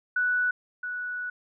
sine tone pair in turn, 1480 / 1474.3 Hz, F#6 / F#6, 0 / -7 cents, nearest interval unison, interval 7 cents, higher first, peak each -22 / -30 dBFS, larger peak first, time 0.16-0.51 / 0.83-1.3 s, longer second, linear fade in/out 5 ms, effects none

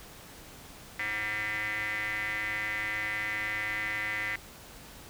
square tone with band-pass filter, 106.1 Hz, G#2, 38 cents sharp, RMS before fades -33 dBFS, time 0.99-4.36 s, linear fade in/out 5 ms, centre 2000 Hz, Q 8.3, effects pink hiss -49 dBFS RMS until 5.09 s

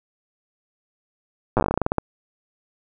slowing click train, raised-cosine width 1 ms, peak -5 dBFS, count 16, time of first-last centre 1.57-1.983 s, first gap 8 ms, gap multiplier 1.16, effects none

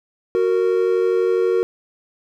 triangle tone pair together, 370 / 462.2 Hz, F#4 / A#4, 0 / -15 cents, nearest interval major third, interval 385 cents, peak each -16 dBFS, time 0.35-1.63 s, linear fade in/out 0 ms, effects none

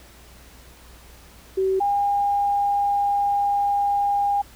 sine tone pair in turn, 381.7 / 808.8 Hz, G4 / G#5, -46 / -46 cents, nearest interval octave + minor second, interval 1300 cents, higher second, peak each -18 dBFS, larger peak neither, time 1.57-1.8 / 1.8-4.42 s, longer second, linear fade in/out 10 ms, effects added 60 Hz sine -48 dBFS peak until 4.55 s + pink hiss -49 dBFS RMS until 4.55 s

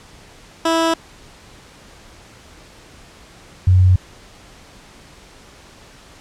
15% pulse / sine tone pair in turn, 328.1 / 92.07 Hz, E4 / F#2, -8 / -8 cents, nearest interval octave + minor seventh, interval 2200 cents, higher first, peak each -8 dBFS, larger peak neither, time 0.65-0.94 / 3.67-3.96 s, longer neither, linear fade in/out 5 ms, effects pink hiss -44 dBFS RMS until 6.2 s + low-pass 8000 Hz 12 dB/octave

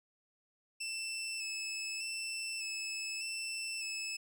20% pulse tone with vibrato, 2637 Hz, E7, in tune, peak -32 dBFS, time 0.8-4.17 s, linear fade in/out 10 ms, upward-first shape square, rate 0.83 Hz, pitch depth 21 cents each way, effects none

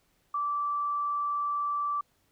sine tone, 1164 Hz, D6, 16 cents flat, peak -27 dBFS, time 0.34-2.01 s, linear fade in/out 5 ms, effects pink hiss -70 dBFS RMS until 2.31 s

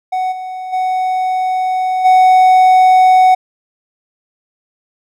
triangle tone with level steps, 744 Hz, F#5, 9 cents sharp, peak -12 / -20 / -11 / -3 dBFS, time 0.12-3.35 s, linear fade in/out 10 ms, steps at 0.31 / 0.72 / 2.04 s, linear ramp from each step 20 ms, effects none

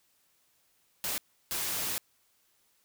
white noise bursts at uneven times, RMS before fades -33 dBFS, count 2, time 1.04-1.18 / 1.51-1.98 s, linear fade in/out 0 ms, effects white hiss -70 dBFS RMS until 2.84 s

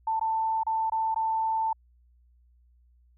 sine tone with dropouts, 889 Hz, A5, 18 cents sharp, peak -24 dBFS, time 0.07-1.73 s, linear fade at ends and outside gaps 5 ms, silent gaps 0.196-0.211 / 0.634-0.666 / 0.899-0.92 / 1.145-1.16 s, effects added 60 Hz sine -58 dBFS peak until 3.17 s

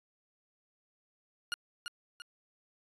20% pulse tone with echo, 1430 Hz, F6, 41 cents sharp, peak -27 dBFS, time 1.52-1.54 s, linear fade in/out 0 ms, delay 340 ms, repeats 2, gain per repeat -6 dB, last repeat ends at 2.22 s, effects resampled to 24000 Hz

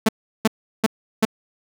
sawtooth tone bursts, 220 Hz, A3, in tune, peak -9 dBFS, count 4, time 0.06-1.252 s, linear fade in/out 5 ms, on 28 ms, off 360 ms, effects none

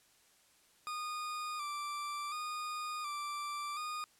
40% pulse tone with vibrato, 1200 Hz, D6, 37 cents sharp, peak -37 dBFS, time 0.87-4.04 s, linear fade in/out 0 ms, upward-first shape square, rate 0.69 Hz, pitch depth 40 cents each way, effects white hiss -67 dBFS RMS until 4.19 s + low-pass 11000 Hz 12 dB/octave

